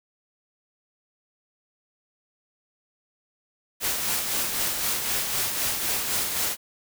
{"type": "noise with tremolo", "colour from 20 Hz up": "white", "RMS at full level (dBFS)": -25, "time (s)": [3.8, 6.57], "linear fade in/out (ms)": 50, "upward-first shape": "sine", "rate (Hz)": 3.9, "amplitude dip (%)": 40, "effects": []}